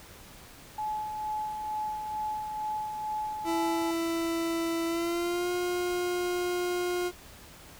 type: tone with tremolo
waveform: sine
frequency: 855 Hz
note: A5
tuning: 50 cents flat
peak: -29 dBFS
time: 0.78-3.91 s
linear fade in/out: 5 ms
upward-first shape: sine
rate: 2.2 Hz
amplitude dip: 40%
type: tone with pitch glide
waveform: 40% pulse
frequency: 332.2 to 356 Hz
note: E4 to F4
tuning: +13 to +33 cents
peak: -27 dBFS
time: 3.44-7.12 s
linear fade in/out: 50 ms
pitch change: +120 cents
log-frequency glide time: 4.86-5.5 s
effects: pink hiss -50 dBFS RMS until 7.79 s

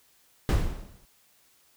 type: noise with exponential decay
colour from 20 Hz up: brown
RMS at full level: -18 dBFS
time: 0.49-1.05 s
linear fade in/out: 0 ms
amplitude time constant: 120 ms
effects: white hiss -63 dBFS RMS until 1.76 s

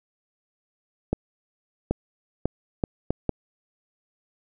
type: accelerating click train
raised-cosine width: 2 ms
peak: -9 dBFS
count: 6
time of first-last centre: 1.13-3.293 s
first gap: 780 ms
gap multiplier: 0.7
effects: none

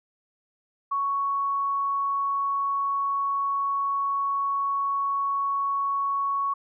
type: tone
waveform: sine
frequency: 1112 Hz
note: C#6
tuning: 5 cents sharp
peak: -23 dBFS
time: 0.91-6.54 s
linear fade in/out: 10 ms
effects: none

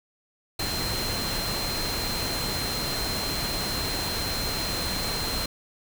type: tone in noise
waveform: sine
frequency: 4142 Hz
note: C8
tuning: 18 cents flat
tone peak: -31 dBFS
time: 0.59-5.46 s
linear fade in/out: 5 ms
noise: pink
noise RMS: -30 dBFS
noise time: 0.59-5.46 s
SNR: -4 dB
effects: none

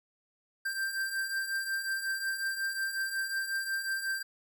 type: beating tone pair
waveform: square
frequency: 1572 / 1577.5 Hz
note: G6 / G6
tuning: +4 / +10 cents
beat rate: 5.5 Hz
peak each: -39 / -33 dBFS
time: 0.65-4.23 s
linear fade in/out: 10 ms
effects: none

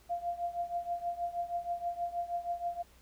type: tone with tremolo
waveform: sine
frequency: 695 Hz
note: F5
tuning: 9 cents flat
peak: -29 dBFS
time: 0.09-2.83 s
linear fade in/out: 20 ms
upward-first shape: triangle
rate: 6.3 Hz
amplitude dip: 90%
effects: added 60 Hz sine -61 dBFS peak until 3.01 s + pink hiss -63 dBFS RMS until 3.01 s

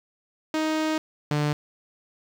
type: tone pair in turn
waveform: sawtooth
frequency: 312.9 / 148.35 Hz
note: D#4 / D3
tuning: +10 / +18 cents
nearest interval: octave + minor second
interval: 1292 cents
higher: first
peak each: -19 / -18 dBFS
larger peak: second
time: 0.54-0.98 / 1.31-1.53 s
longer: first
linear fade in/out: 2 ms
effects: low-pass 6000 Hz 12 dB/octave + 8-bit

